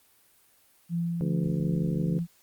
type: tone with tremolo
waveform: sine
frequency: 170 Hz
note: F3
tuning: 46 cents flat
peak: -25 dBFS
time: 0.89-2.27 s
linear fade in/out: 50 ms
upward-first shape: triangle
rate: 2.6 Hz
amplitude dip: 30%
type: harmonic tone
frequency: 72.1 Hz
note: D2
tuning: 31 cents flat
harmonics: 2 / 3 / 4 / 5 / 6 / 7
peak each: -31 / -35 / -37 / -39 / -41 / -42 dBFS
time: 1.21-2.19 s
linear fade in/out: 0 ms
effects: white hiss -62 dBFS RMS until 2.42 s + Opus 32 kbps